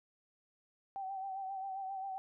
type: tone with vibrato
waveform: sine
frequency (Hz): 772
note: G5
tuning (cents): -27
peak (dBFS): -38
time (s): 0.96-2.18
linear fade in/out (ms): 0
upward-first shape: sine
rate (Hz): 7.5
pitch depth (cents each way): 41
effects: none